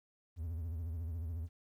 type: tone with vibrato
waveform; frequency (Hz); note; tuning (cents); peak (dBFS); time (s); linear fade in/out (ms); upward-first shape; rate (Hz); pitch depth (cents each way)
triangle; 82.41; E2; 0; -35; 0.36-1.49; 50; triangle; 14; 150
effects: 12-bit